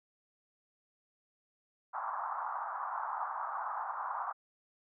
pink band-pass noise, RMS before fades -38 dBFS, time 1.93-4.33 s, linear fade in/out 20 ms, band 790 to 1300 Hz, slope 48 dB/octave, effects none

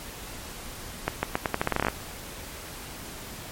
accelerating click train, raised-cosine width 0.5 ms, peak -8 dBFS, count 14, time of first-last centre 1.08-1.884 s, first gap 150 ms, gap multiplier 0.83, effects pink hiss -40 dBFS RMS until 3.51 s + MP3 64 kbps

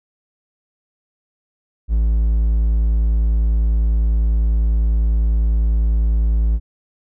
triangle tone, 55 Hz, A1, in tune, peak -11 dBFS, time 1.88-6.6 s, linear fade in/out 50 ms, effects none

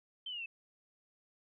sine linear sweep, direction down, 3136 to 2600 Hz, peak -39 dBFS, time 0.26-0.46 s, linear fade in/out 5 ms, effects none

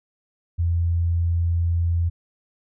sine tone, 85 Hz, F2, 46 cents flat, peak -18 dBFS, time 0.58-2.1 s, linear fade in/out 20 ms, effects none

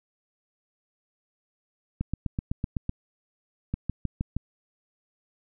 two click trains, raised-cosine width 5 ms, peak -15 / -15 dBFS, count 5 / 8, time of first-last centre 3.74-4.366 / 2.01-2.894 s, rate 6.39 / 7.92 Hz, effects none

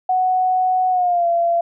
sine tone with pitch glide, 741 to 683.4 Hz, F#5 to F5, +2 to -38 cents, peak -14 dBFS, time 0.09-1.61 s, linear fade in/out 5 ms, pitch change -140 cents, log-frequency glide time 0.9-1.27 s, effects none

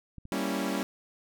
clicks, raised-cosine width 5 ms, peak -32 dBFS, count 2, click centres 0.183 / 0.254 s
sawtooth chord, G diminished seventh, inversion none, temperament equal, 196 / 233.1 / 277.2 / 329.6 Hz, G3 / Bb3 / Db4 / Fb4, 0 / 0 / 0 / 0 cents, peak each -29 / -32 / -29 / -33 dBFS, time 0.32-0.83 s, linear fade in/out 0 ms
effects none

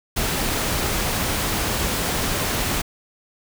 pink noise, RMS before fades -23 dBFS, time 0.16-2.82 s, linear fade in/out 10 ms, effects none

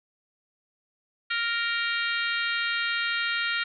harmonic tone with a mistuned harmonic, 466.2 Hz, A#4, in tune, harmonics 3 / 4 / 5 / 6 / 7 / 8 / 9, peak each -29 / -31 / -33 / -35 / -36 / -37 / -38 dBFS, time 1.3-3.64 s, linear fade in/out 10 ms, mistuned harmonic 7, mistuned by -24 cents, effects none

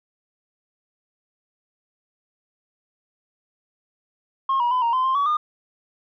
sine tone with pitch steps, 1075 / 959 / 1008 / 933 / 1030 / 1052 / 1134 / 1215 Hz, C6 / A#5 / B5 / A#5 / C6 / C6 / C#6 / D#6, +47 / +49 / +35 / +1 / -28 / +9 / +39 / -42 cents, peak -16 dBFS, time 4.49-5.37 s, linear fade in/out 5 ms, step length 110 ms, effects tanh soft clip ceiling -16 dBFS

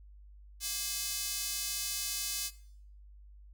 square tone with high-pass filter, 233.1 Hz, A#3, in tune, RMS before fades -36 dBFS, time 0.6-2.51 s, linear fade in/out 50 ms, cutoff 5300 Hz, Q 1, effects noise-tail reverb RT60 0.6 s tail -18 dB re dry + added 50 Hz sine -51 dBFS peak until 3.53 s

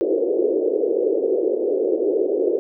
pink band-pass noise, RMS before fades -20 dBFS, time 0.01-2.59 s, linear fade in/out 0 ms, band 350 to 500 Hz, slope 48 dB/octave, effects none

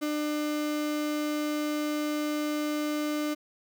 35% pulse tone, 300 Hz, D4, 37 cents sharp, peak -26 dBFS, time 0.01-3.35 s, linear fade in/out 20 ms, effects none

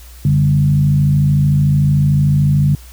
sine tone with frequency modulation, 144.4 Hz, D3, 29 cents flat, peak -9 dBFS, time 0.25-2.75 s, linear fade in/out 2 ms, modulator 53.5 Hz, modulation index 0.71, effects added 60 Hz sine -35 dBFS peak until 2.92 s + white hiss -43 dBFS RMS until 2.92 s

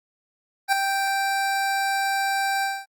25% pulse tone with ADSR envelope, 784 Hz, G5, in tune, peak -11 dBFS, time 0.68-2.86 s, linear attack 46 ms, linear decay 3 ms, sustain -7 dB, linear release 230 ms, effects Opus 24 kbps

